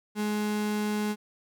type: tone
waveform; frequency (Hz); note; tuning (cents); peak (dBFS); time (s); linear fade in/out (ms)
35% pulse; 210.2; G#3; +21; -25; 0.15-1.16; 50
effects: none